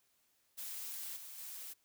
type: noise with level steps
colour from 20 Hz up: blue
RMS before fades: -44 / -50 / -47 dBFS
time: 0.57-1.74 s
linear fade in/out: 20 ms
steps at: 1.16 / 1.38 s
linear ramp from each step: 10 ms
effects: white hiss -75 dBFS RMS until 1.84 s